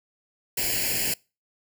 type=noise with comb filter; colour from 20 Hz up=white; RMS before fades=-26 dBFS; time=0.57-1.14 s; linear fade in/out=5 ms; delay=0.41 ms; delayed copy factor=+0.9; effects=noise-tail reverb RT60 0.3 s tail -25 dB re dry